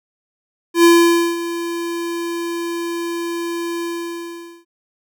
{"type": "tone with ADSR envelope", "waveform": "square", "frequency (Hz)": 340, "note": "F4", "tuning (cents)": -46, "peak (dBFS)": -7, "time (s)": [0.74, 4.65], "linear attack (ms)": 100, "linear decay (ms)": 520, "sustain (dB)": -15, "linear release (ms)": 820, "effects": []}